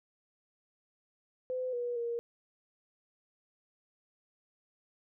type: tone with pitch steps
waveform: sine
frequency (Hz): 509 / 483.6 / 470.1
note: C5 / B4 / A#4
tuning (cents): -48 / -36 / +15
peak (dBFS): -32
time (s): 1.5-2.19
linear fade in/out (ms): 0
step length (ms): 230
effects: none